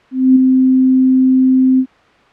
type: tone with ADSR envelope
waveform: sine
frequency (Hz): 259.7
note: C4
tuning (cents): -13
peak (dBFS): -3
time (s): 0.11-1.86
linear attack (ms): 250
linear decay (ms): 6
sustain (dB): -4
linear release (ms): 70
effects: white hiss -47 dBFS RMS until 2.32 s + low-pass 2000 Hz 12 dB/octave